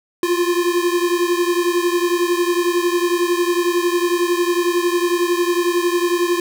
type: beating tone pair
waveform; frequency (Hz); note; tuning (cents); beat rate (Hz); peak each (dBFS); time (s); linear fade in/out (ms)
square; 346.7 / 357.7; F4 / F4; -13 / +41; 11; -18 / -21; 0.23-6.4; 2
effects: none